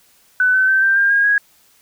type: tone with pitch steps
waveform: sine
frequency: 1500 / 1524.5 / 1549.3 / 1574.6 / 1600.2 / 1626.3 / 1652.9 Hz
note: F#6 / G6 / G6 / G6 / G6 / G#6 / G#6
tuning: +23 / -49 / -21 / +7 / +35 / -37 / -9 cents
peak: -11 dBFS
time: 0.4-1.38 s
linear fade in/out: 2 ms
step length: 140 ms
effects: white hiss -54 dBFS RMS until 1.81 s